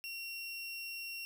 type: tone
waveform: 30% pulse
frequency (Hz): 2738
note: F7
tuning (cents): -35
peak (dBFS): -38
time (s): 0.04-1.25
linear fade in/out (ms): 0
effects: none